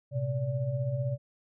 sine tone cluster, 114.1 / 129.7 / 577 Hz, A#2 / C3 / D5, -37 / -15 / -31 cents, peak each -36 / -29 / -36 dBFS, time 0.11-1.18 s, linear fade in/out 50 ms, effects none

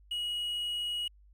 triangle tone with quantisation, 2904 Hz, F#7, 33 cents flat, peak -30 dBFS, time 0.11-1.08 s, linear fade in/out 5 ms, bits 10, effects added 50 Hz sine -56 dBFS peak until 1.33 s

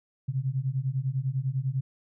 sine beating tone pair, 127.6 / 137.6 Hz, C3 / C#3, -43 / -12 cents, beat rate 10 Hz, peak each -29 dBFS, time 0.28-1.81 s, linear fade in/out 10 ms, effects none

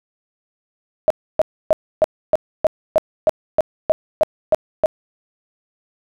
sine tone bursts, 626 Hz, D#5, 10 cents sharp, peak -9 dBFS, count 13, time 1.08-4.859 s, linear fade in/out 0 ms, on 23 ms, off 290 ms, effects none

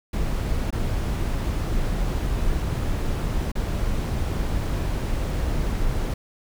brown noise with dropouts, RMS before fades -24 dBFS, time 0.13-6.14 s, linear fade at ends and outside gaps 5 ms, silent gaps 0.706-0.725 / 3.518-3.553 s, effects none

